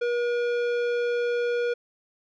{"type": "tone with tanh clipping", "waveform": "triangle", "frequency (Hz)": 480, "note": "B4", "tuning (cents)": -49, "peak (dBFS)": -25, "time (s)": [0.01, 1.74], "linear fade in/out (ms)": 10, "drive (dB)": 18, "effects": []}